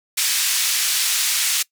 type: band-pass noise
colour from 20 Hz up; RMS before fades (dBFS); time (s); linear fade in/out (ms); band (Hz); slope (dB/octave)
white; -20; 0.17-1.63; 10; 2100 to 9600; 12
effects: noise-tail reverb RT60 0.1 s tail -22 dB re dry